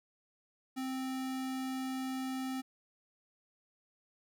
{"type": "tone", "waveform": "square", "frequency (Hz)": 261.6, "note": "C4", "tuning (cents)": 0, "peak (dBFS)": -36, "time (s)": [0.76, 2.62], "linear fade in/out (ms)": 20, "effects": []}